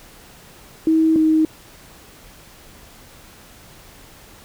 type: tone pair in turn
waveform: sine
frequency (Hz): 320 / 314.9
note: D#4 / D#4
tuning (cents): +49 / +21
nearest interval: unison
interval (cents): 28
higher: first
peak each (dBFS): -12 / -12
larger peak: neither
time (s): 0.87-1.16 / 1.16-1.45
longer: neither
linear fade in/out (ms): 2
effects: pink hiss -45 dBFS RMS until 4.44 s